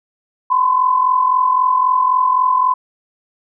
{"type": "tone pair together", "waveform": "sine", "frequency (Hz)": [1012, 1055.8], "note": ["B5", "C6"], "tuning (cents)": [42, 15], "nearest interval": "minor second", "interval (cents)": 73, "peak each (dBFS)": [-12, -18], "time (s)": [0.5, 2.74], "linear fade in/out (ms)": 10, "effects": []}